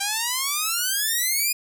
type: exponential sweep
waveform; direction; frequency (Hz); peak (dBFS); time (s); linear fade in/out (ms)
5% pulse; up; 784 to 2481; -11; 0-1.53; 10
effects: none